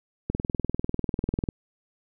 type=click train; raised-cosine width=3 ms; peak=-13 dBFS; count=25; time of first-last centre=0.3-1.488 s; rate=20.2 Hz; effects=none